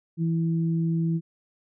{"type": "tone pair together", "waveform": "sine", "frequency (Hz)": [164.81, 329.6], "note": ["E3", "E4"], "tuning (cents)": [0, 0], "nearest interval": "octave", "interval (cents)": 1200, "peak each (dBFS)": [-22, -32], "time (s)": [0.17, 1.21], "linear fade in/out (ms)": 50, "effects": []}